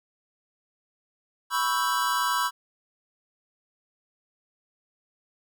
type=chord; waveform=square; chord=C# half-diminished seventh; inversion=third; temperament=equal; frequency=987.8 / 1108.7 / 1318.5 / 1568 Hz; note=B5 / C#6 / E6 / G6; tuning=0 / 0 / 0 / 0 cents; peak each=-28 / -30 / -30 / -32 dBFS; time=1.5-2.51 s; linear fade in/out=50 ms; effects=none